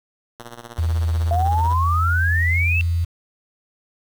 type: tone with tremolo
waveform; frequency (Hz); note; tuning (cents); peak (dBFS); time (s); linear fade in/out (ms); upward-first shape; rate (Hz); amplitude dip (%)
5% pulse; 118.4; A#2; +27; -21; 0.39-1.74; 5; triangle; 16; 90
type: tone with pitch glide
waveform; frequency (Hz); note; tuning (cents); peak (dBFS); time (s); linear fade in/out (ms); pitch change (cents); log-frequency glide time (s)
sine; 82.41 to 84.92; E2 to F2; 0 to -48; -17; 0.78-3.05; 10; +52; 1.29-2.04
type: exponential sweep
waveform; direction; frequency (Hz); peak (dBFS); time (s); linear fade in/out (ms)
sine; up; 678 to 2701; -19; 1.31-2.81; 0
effects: 7-bit